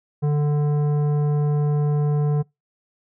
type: tone with tanh clipping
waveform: sine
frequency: 147.4 Hz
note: D3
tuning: 7 cents sharp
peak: -19 dBFS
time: 0.22-2.43 s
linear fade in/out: 20 ms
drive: 12 dB
effects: noise-tail reverb RT60 0.2 s tail -25 dB re dry